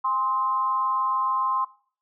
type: tone with amplitude modulation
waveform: sine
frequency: 1046.5 Hz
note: C6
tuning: in tune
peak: -18 dBFS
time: 0.04-1.65 s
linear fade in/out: 10 ms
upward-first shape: sine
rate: 227 Hz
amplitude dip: 70%
effects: noise-tail reverb RT60 0.5 s tail -21 dB re dry